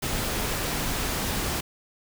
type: noise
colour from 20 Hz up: pink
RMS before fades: -28 dBFS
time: 0.02-1.61 s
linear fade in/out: 10 ms
effects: none